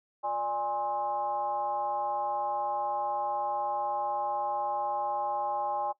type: tone with frequency modulation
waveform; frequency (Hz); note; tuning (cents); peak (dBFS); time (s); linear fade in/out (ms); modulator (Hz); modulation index
sine; 824; G#5; -14; -28; 0.23-5.93; 20; 232; 0.85
effects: noise-tail reverb RT60 0.1 s tail -18 dB re dry